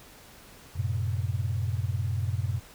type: chord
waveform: sine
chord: F# diminished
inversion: none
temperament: equal with one note detuned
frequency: 92.5 / 112.57 / 130.81 Hz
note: F#2 / A2 / C3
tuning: 0 / +40 / 0 cents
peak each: -29 / -30 / -34 dBFS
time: 0.75-2.6 s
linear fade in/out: 20 ms
effects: pink hiss -51 dBFS RMS until 2.74 s